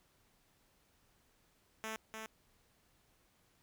5% pulse tone with echo, 220 Hz, A3, in tune, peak -29 dBFS, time 1.84-1.96 s, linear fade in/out 0 ms, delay 300 ms, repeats 1, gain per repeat -4 dB, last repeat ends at 2.26 s, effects pink hiss -72 dBFS RMS until 3.62 s

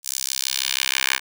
10% pulse tone with high-pass filter sweep, 66.2 Hz, C2, 21 cents sharp, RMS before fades -24 dBFS, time 0.03-1.2 s, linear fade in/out 50 ms, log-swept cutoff 7100 to 1800 Hz, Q 1.3, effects none

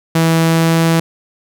sawtooth tone with pitch glide, 163.6 to 164.64 Hz, E3 to E3, -13 to -2 cents, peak -6 dBFS, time 0.15-1 s, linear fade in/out 5 ms, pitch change +11 cents, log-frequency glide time 0.38-0.83 s, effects none

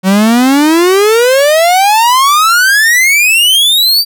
45% pulse exponential sweep, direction up, 184 to 4730 Hz, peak -5 dBFS, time 0.03-4.05 s, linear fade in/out 50 ms, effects none

